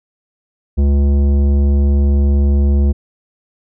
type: tone with tanh clipping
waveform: sine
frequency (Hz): 70.6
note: C#2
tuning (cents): +32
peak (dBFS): -11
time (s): 0.77-2.93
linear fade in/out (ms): 20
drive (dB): 13
effects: none